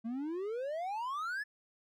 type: exponential sweep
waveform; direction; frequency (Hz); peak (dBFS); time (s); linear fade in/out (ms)
triangle; up; 220 to 1760; -33; 0.04-1.44; 20
effects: none